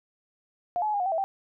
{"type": "tone with pitch steps", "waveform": "sine", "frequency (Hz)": [707, 854, 847, 812, 724, 776, 652, 780], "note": ["F5", "G#5", "G#5", "G#5", "F#5", "G5", "E5", "G5"], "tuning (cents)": [21, 48, 34, -39, -38, -18, -19, -9], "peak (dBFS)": -24, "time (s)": [0.76, 1.24], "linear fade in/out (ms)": 0, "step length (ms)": 60, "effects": []}